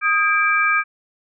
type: tone cluster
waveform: sine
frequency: 1246 / 1615 / 2340 Hz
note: D#6 / G#6 / D7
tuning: +2 / -49 / -7 cents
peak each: -19 dBFS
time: 0.01-0.84 s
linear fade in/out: 50 ms
effects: none